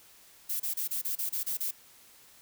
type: noise bursts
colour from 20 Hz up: violet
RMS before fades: -32 dBFS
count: 9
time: 0.49-1.712 s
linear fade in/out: 10 ms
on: 110 ms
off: 29 ms
effects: white hiss -57 dBFS RMS until 2.41 s